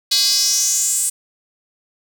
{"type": "tone with high-pass filter sweep", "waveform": "square", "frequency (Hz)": 228.5, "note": "A#3", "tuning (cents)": -34, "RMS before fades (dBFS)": -17, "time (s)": [0.11, 1.1], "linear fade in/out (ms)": 10, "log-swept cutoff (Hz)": [4200, 8600], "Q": 5.1, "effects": []}